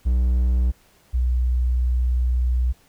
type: tone pair in turn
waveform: triangle / sine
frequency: 61.74 / 61.74 Hz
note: B1 / B1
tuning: 0 / 0 cents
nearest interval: unison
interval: 0 cents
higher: neither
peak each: -14 / -17 dBFS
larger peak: first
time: 0.05-0.72 / 1.13-2.73 s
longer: second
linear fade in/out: 20 ms
effects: pink hiss -57 dBFS RMS until 2.88 s